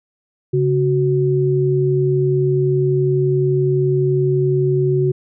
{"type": "tone pair together", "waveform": "sine", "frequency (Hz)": [138.59, 370.4], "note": ["C#3", "F#4"], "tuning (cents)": [0, 2], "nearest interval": "octave + perfect fourth", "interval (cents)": 1702, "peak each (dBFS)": -16, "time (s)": [0.53, 5.12], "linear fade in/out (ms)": 10, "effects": []}